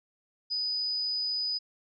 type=tone; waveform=sine; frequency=4978 Hz; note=D#8; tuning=in tune; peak=-28 dBFS; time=0.5-1.59 s; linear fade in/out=20 ms; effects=none